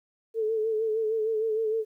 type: tone with vibrato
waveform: sine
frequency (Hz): 440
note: A4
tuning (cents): 0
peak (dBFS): -24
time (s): 0.34-1.85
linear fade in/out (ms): 50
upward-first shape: sine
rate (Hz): 6.5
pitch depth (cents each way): 48
effects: 11-bit